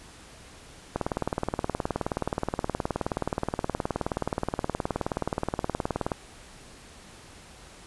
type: click train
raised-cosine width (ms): 1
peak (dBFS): -12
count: 99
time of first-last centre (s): 0.96-6.118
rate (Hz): 19
effects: pink hiss -49 dBFS RMS until 7.86 s + resampled to 24000 Hz